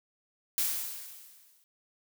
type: noise with exponential decay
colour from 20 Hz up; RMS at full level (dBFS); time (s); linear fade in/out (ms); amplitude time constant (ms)
blue; -27; 0.58-1.64; 0; 230
effects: none